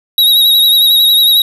square tone with vibrato, 3822 Hz, A#7, 43 cents sharp, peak -6 dBFS, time 0.18-1.42 s, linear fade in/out 2 ms, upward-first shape triangle, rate 11 Hz, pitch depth 51 cents each way, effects none

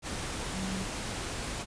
sine tone in noise, 190 Hz, F#3, 46 cents sharp, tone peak -34 dBFS, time 0.53-0.86 s, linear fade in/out 50 ms, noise pink, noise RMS -36 dBFS, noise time 0.02-1.66 s, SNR -1 dB, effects resampled to 22050 Hz

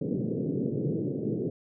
pink band-pass noise, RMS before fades -30 dBFS, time 0.01-1.5 s, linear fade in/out 5 ms, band 120 to 480 Hz, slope 48 dB/octave, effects none

